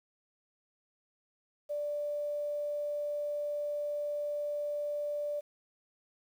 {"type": "tone with quantisation", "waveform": "sine", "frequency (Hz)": 587.3, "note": "D5", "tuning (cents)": 0, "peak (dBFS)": -32, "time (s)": [1.69, 5.41], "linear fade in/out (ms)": 20, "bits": 10, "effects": []}